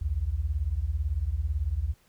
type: beating tone pair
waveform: sine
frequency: 61.9 / 79.9 Hz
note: B1 / D#2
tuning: +5 / +47 cents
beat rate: 18 Hz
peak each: -29 / -28 dBFS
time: 0.01-1.94 s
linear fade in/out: 10 ms
effects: pink hiss -64 dBFS RMS until 2.08 s